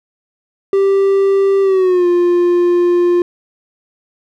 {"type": "tone with pitch glide", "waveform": "triangle", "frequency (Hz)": [392, 351.3], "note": ["G4", "F4"], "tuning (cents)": [0, 10], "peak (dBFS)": -7, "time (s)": [0.73, 3.22], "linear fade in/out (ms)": 2, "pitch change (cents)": -190, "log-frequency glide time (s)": [1.62, 2.07], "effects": []}